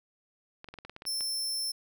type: clicks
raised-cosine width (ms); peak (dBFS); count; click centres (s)
0.3; -28; 10; 0.644 / 0.687 / 0.74 / 0.787 / 0.85 / 0.896 / 0.964 / 1.021 / 1.053 / 1.208
type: tone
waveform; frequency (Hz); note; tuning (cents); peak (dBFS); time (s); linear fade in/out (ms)
sawtooth; 5340; E8; +22; -28; 1.06-1.72; 10
effects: none